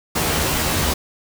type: noise with comb filter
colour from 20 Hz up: pink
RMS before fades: -20 dBFS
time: 0.15-0.94 s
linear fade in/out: 10 ms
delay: 13 ms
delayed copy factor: +0.8
effects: none